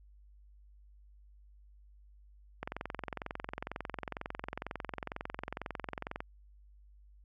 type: click train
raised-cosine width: 0.5 ms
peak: -22 dBFS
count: 80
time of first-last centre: 2.63-6.205 s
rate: 22.1 Hz
effects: added 50 Hz sine -56 dBFS peak until 7.24 s